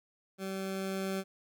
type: tone with level ramp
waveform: 20% pulse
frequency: 192.1 Hz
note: G3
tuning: 35 cents flat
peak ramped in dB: -31 to -27 dBFS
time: 0.38-1.24 s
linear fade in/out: 50 ms
effects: none